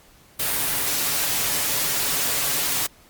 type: noise with comb filter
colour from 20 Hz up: white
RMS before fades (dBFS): -23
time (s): 0.39-2.87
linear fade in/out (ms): 10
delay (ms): 7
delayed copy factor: +0.55
effects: pink hiss -53 dBFS RMS until 3.09 s + Opus 48 kbps